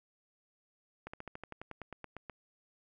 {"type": "slowing click train", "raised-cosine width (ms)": 0.5, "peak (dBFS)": -28, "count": 14, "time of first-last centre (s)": [1.07, 2.297], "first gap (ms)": 65, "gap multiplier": 1.06, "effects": []}